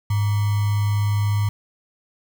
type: tone with sample-and-hold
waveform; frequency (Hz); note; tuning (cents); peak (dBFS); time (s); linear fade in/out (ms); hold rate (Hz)
sine; 103.1; G#2; -12; -17; 0.1-1.49; 5; 1050
effects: none